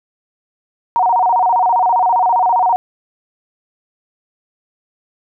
sine tone with vibrato, 830.6 Hz, G#5, in tune, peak -10 dBFS, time 0.96-2.76 s, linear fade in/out 0 ms, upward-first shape square, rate 15 Hz, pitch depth 210 cents each way, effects none

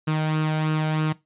sawtooth tone with flanger, 155.56 Hz, D#3, in tune, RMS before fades -23 dBFS, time 0.07-1.13 s, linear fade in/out 10 ms, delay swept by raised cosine 0.71 to 1.35 ms, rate 3.1 Hz, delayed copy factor +0.5, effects noise-tail reverb RT60 0.2 s tail -19 dB re dry + resampled to 8000 Hz

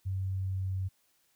sine tone with pitch glide, 95.2 to 94.6 Hz, F#2 to F#2, +50 to +39 cents, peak -30 dBFS, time 0.05-0.89 s, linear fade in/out 20 ms, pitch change -11 cents, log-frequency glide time 0.32-0.75 s, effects white hiss -71 dBFS RMS until 1.35 s

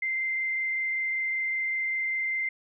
sine tone with frequency modulation, 2085 Hz, C7, 7 cents flat, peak -26 dBFS, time 0.02-2.49 s, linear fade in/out 5 ms, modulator 25.2 Hz, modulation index 0.63, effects none

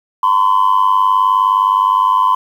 sine tone with amplitude modulation, 1021 Hz, C6, 43 cents flat, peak -4 dBFS, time 0.23-2.35 s, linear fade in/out 5 ms, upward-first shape sine, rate 99.5 Hz, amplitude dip 85%, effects tanh soft clip ceiling -4 dBFS + 7-bit

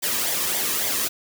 white noise with flanger, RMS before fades -24 dBFS, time 0.02-1.09 s, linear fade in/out 20 ms, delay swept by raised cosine 0.73 to 1.43 ms, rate 3.6 Hz, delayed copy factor -0.55, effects none

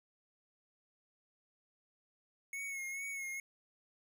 square tone with vibrato, 2188 Hz, C#7, 23 cents flat, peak -40 dBFS, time 2.53-3.4 s, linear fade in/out 2 ms, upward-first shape sine, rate 2.3 Hz, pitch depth 41 cents each way, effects none

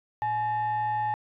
sine tone with frequency modulation, 849 Hz, G#5, 38 cents sharp, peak -24 dBFS, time 0.22-1.14 s, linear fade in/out 0 ms, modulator 965 Hz, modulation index 0.38, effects tanh soft clip ceiling -20 dBFS

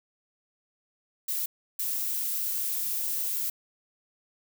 violet noise bursts at uneven times, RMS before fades -30 dBFS, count 2, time 1.28-1.46 / 1.79-3.5 s, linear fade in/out 5 ms, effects none

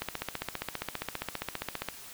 click train, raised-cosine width 0.3 ms, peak -16 dBFS, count 29, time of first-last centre 0.02-1.887 s, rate 15 Hz, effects white hiss -47 dBFS RMS until 2.13 s

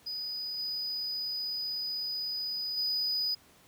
triangle tone with level steps, 4968 Hz, D#8, 3 cents flat, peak -33 / -31 / -27 dBFS, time 0.06-3.35 s, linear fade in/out 10 ms, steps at 0.58 / 2.77 s, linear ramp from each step 10 ms, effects pink hiss -60 dBFS RMS until 3.67 s + high-pass 80 Hz 12 dB/octave

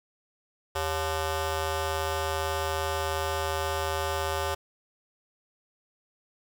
15% pulse ring-modulated tone, 318.2 Hz, D#4, 39 cents sharp, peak -18 dBFS, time 0.75-4.55 s, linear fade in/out 10 ms, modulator 238 Hz, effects none

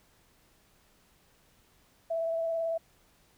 sine tone with vibrato, 659.3 Hz, E5, in tune, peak -28 dBFS, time 2.1-2.78 s, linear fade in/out 10 ms, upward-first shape triangle, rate 18 Hz, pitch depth 21 cents each way, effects pink hiss -65 dBFS RMS until 3.37 s

